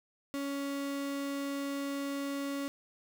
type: tone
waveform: 35% pulse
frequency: 279.5 Hz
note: C#4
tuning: 14 cents sharp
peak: -32 dBFS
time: 0.34-2.68 s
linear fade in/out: 0 ms
effects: none